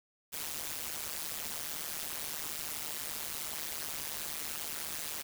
white noise with amplitude modulation, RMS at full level -35 dBFS, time 0.32-5.23 s, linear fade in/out 20 ms, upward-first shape sine, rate 152 Hz, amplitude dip 100%, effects none

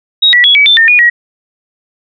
sine tone with pitch steps, 3787 / 1946 / 3360 / 2281 / 3548 / 1818 / 2451 / 1905 Hz, A#7 / B6 / G#7 / C#7 / A7 / A#6 / D#7 / A#6, +27 / -26 / +19 / +49 / +14 / -44 / -27 / +37 cents, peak -3 dBFS, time 0.22-1.1 s, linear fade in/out 10 ms, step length 110 ms, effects none

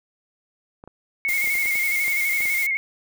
clicks, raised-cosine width 1 ms, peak -27 dBFS, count 11, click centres 0.839 / 0.876 / 1.289 / 1.443 / 1.474 / 1.554 / 1.658 / 1.756 / 2.08 / 2.406 / 2.455 s
sine tone with vibrato, 2162 Hz, C#7, 44 cents flat, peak -20 dBFS, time 1.25-2.77 s, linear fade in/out 0 ms, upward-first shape square, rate 12 Hz, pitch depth 37 cents each way
blue noise, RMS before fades -30 dBFS, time 1.28-2.67 s, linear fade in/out 10 ms
effects none

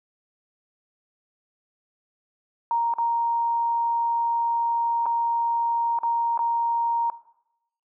sine tone with dropouts, 933 Hz, A#5, 1 cent sharp, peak -20 dBFS, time 2.71-7.1 s, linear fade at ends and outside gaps 1 ms, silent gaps 2.938-2.984 / 5.058-5.064 / 5.988-6.033 / 6.376-6.391 s, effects noise-tail reverb RT60 0.8 s tail -17 dB re dry

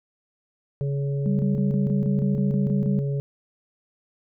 harmonic tone, 140 Hz, C#3, 18 cents sharp, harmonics 1 / 3 / 4, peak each -23 / -33 / -39 dBFS, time 0.81-3.2 s, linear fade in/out 0 ms
sine tone bursts, 196 Hz, G3, in tune, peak -21 dBFS, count 11, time 1.26-2.99 s, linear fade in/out 0 ms, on 130 ms, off 30 ms
effects none

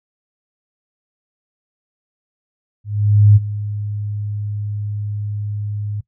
sine tone with ADSR envelope, 103.83 Hz, G#2, in tune, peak -5 dBFS, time 2.84-6.01 s, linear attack 520 ms, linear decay 27 ms, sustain -16 dB, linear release 10 ms, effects noise-tail reverb RT60 0.1 s tail -19 dB re dry

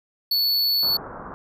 square tone, 4435 Hz, C#8, in tune, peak -19 dBFS, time 0.31-0.97 s, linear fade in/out 5 ms
white low-pass noise, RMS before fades -37 dBFS, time 0.83-1.34 s, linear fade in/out 0 ms, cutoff 1400 Hz, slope 48 dB/octave
effects none

